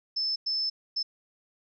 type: tone bursts at uneven times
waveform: sine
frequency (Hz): 5260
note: E8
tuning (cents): -5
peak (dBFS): -26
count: 3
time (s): 0.16-0.36 / 0.46-0.7 / 0.96-1.03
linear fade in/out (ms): 10
effects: none